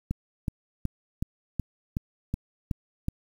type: click train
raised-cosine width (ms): 5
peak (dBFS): -15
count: 9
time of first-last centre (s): 0.11-3.084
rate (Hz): 2.69
effects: 8-bit